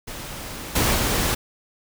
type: noise with level steps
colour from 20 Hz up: pink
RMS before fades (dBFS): -34 / -20 / -22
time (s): 0.07-1.35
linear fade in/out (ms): 10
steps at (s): 0.75 / 0.94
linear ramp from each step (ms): 10
effects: none